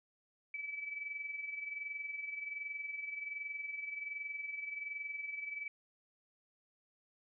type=tone with amplitude modulation; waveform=sine; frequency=2300 Hz; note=D7; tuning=37 cents flat; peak=-37 dBFS; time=0.54-5.68 s; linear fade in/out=2 ms; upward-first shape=sine; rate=21.3 Hz; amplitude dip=60%; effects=none